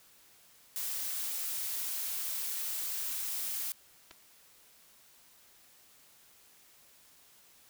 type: noise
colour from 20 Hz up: blue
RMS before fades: -36 dBFS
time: 0.76-3.72 s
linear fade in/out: 0 ms
type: clicks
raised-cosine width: 0.2 ms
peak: -33 dBFS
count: 2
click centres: 4.11 / 4.113 s
effects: white hiss -61 dBFS RMS until 7.69 s